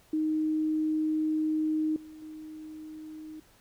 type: tone with level steps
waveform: sine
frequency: 311.1 Hz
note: D#4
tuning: in tune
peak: -25 / -44 / -40 dBFS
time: 0.13-3.4 s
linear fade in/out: 5 ms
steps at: 1.96 / 2.22 s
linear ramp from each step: 2 ms
effects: pink hiss -61 dBFS RMS until 3.6 s